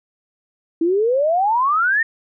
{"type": "exponential sweep", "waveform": "sine", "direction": "up", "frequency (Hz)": [320, 1864.7], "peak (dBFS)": -14, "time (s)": [0.81, 2.03], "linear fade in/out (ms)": 5, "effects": []}